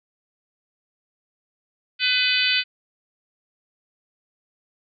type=harmonic tone with a mistuned harmonic; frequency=502 Hz; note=B4; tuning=28 cents sharp; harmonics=3 / 4 / 5 / 6 / 7 / 8 / 9; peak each=-27 / -28 / -23 / -24 / -26 / -28 / -27 dBFS; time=1.99-2.64 s; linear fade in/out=50 ms; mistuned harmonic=9; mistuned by=+25 cents; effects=none